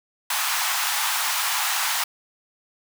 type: high-pass noise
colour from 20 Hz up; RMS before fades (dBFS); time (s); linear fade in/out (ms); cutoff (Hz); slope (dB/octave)
pink; -24; 0.3-2.04; 5; 790; 48
effects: none